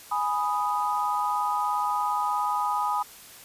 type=chord; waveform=sine; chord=G# minor; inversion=none; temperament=equal; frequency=830.6 / 987.8 / 1244.5 Hz; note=G#5 / B5 / D#6; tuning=0 / 0 / 0 cents; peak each=-28 dBFS; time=0.11-3.03 s; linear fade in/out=10 ms; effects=white hiss -47 dBFS RMS until 3.44 s + resampled to 32000 Hz